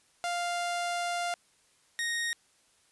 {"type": "tone pair in turn", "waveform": "sawtooth", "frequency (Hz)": [698.5, 1864.8], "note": ["F5", "A#6"], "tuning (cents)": [0, 0], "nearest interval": "octave + perfect fourth", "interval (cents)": 1700, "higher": "second", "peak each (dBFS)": -26, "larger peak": "neither", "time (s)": [[0.24, 1.34], [1.99, 2.33]], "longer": "first", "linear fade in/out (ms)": 0, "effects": ["white hiss -66 dBFS RMS until 2.91 s", "resampled to 24000 Hz"]}